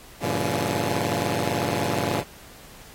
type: chord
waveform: 10% pulse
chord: G diminished seventh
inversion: none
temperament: just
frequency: 98 / 117.6 / 141.12 / 169.34 Hz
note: G2 / Bb2 / Db3 / Fb3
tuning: 0 / +16 / +31 / +47 cents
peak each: -21 dBFS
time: 0.2-2.24 s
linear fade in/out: 50 ms
effects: pink hiss -47 dBFS RMS until 2.94 s + AAC 48 kbps